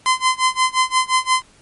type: tone with tremolo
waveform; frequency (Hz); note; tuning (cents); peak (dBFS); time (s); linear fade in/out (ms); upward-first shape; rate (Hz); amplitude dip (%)
sawtooth; 1030; C6; -28; -8; 0.06-1.42; 0; sine; 5.7; 95
effects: pink hiss -51 dBFS RMS until 1.61 s + MP3 48 kbps